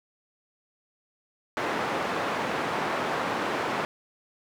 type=band-pass noise; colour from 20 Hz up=white; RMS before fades=-29 dBFS; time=1.57-3.85 s; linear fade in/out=0 ms; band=180 to 1300 Hz; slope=12 dB/octave; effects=none